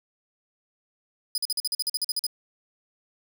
sawtooth tone bursts, 4978 Hz, D#8, in tune, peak -21 dBFS, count 13, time 1.35-2.267 s, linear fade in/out 2 ms, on 29 ms, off 45 ms, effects none

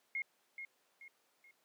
sine tone with echo, 2149 Hz, C7, 46 cents sharp, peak -35 dBFS, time 0.15-0.22 s, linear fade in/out 2 ms, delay 430 ms, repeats 3, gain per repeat -8 dB, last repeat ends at 1.51 s, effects pink hiss -74 dBFS RMS until 1.64 s + high-pass 400 Hz 12 dB/octave

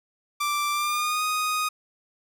sawtooth tone with pitch glide, 1174.7 to 1244.6 Hz, D6 to D#6, 0 to 0 cents, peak -20 dBFS, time 0.4-1.69 s, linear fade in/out 10 ms, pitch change +100 cents, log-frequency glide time 0.72-1.23 s, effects none

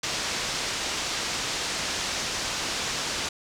white low-pass noise, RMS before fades -30 dBFS, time 0.03-3.29 s, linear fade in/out 5 ms, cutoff 6600 Hz, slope 24 dB/octave, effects none

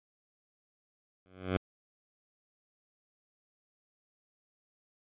10% pulse tone with exponential growth, 92.9 Hz, F#2, 7 cents sharp, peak -17 dBFS, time 1.26-1.57 s, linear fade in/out 0 ms, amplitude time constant 66 ms, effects resampled to 8000 Hz

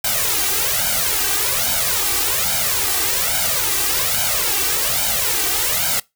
white noise with flanger, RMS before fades -19 dBFS, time 0.04-6 s, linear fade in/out 5 ms, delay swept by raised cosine 1.3 to 2.6 ms, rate 1.2 Hz, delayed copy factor +0.85, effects noise-tail reverb RT60 0.2 s tail -23 dB re dry

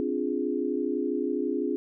sine chord, D half-diminished seventh, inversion third, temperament equal, 261.6 / 293.7 / 349.2 / 415.3 Hz, C4 / D4 / F4 / Ab4, 0 / 0 / 0 / 0 cents, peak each -31 dBFS, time 0-1.76 s, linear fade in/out 0 ms, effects none

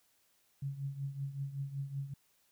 sine tone with tremolo, 138.59 Hz, C#3, in tune, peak -33 dBFS, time 0.62-2.14 s, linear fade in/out 5 ms, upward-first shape triangle, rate 5.3 Hz, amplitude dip 80%, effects white hiss -72 dBFS RMS until 2.51 s

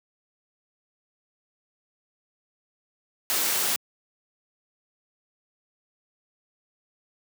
white noise, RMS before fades -25 dBFS, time 3.3-3.76 s, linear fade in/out 0 ms, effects high-pass 200 Hz 12 dB/octave

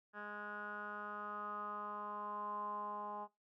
10% pulse tone with low-pass filter sweep, 207.7 Hz, G#3, in tune, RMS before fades -45 dBFS, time 0.13-3.28 s, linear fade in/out 50 ms, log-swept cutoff 1600 to 930 Hz, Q 8, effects noise-tail reverb RT60 0.2 s tail -18 dB re dry

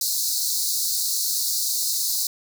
pink high-pass noise, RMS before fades -24 dBFS, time 0.01-2.27 s, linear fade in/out 2 ms, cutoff 4000 Hz, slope 96 dB/octave, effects none

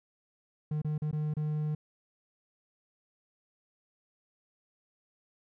triangle tone with dropouts, 152 Hz, D#3, 40 cents flat, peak -27 dBFS, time 0.71-1.75 s, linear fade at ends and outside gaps 5 ms, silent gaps 0.818-0.846 / 0.98-1.019 / 1.113-1.128 / 1.339-1.367 s, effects none

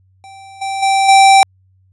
square tone with level steps, 780 Hz, G5, 9 cents flat, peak -35 / -19 / -11 / -5 dBFS, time 0.24-1.43 s, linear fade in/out 0 ms, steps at 0.61 / 0.82 / 1.08 s, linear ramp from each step 10 ms, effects added 94 Hz sine -50 dBFS peak until 1.92 s + resampled to 24000 Hz

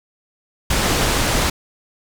pink low-pass noise, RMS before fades -18 dBFS, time 0.7-1.5 s, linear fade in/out 5 ms, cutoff 9700 Hz, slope 12 dB/octave, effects none

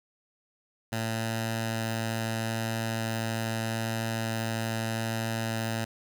10% pulse tone with notch filter, 112.6 Hz, A2, 40 cents sharp, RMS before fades -31 dBFS, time 0.92-5.85 s, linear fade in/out 10 ms, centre 400 Hz, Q 1.1, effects none

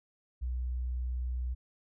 sine tone, 62 Hz, B1, 7 cents sharp, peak -31 dBFS, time 0.41-1.55 s, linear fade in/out 20 ms, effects none

